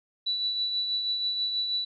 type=tone with tremolo; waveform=sine; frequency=3951 Hz; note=B7; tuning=in tune; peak=-24 dBFS; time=0.26-1.85 s; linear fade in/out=10 ms; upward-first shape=triangle; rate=6.2 Hz; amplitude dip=45%; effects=none